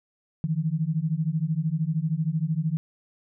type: beating tone pair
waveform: sine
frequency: 152.4 / 165.4 Hz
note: D#3 / E3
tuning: -36 / +6 cents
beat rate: 13 Hz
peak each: -26 dBFS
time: 0.44-2.77 s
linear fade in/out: 0 ms
effects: none